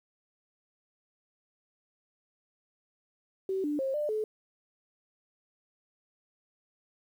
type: tone with pitch steps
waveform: sine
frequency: 382.6 / 295.3 / 535 / 596 / 430.8 Hz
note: G4 / D4 / C5 / D5 / A4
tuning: -42 / +10 / +38 / +25 / -37 cents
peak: -28 dBFS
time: 3.49-4.24 s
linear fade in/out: 2 ms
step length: 150 ms
effects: 10-bit